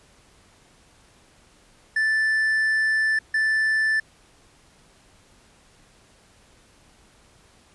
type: tone bursts at uneven times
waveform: triangle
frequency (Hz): 1760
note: A6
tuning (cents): 0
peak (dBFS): -17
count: 2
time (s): 1.96-3.19 / 3.34-4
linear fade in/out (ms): 5
effects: pink hiss -56 dBFS RMS until 7.74 s + resampled to 24000 Hz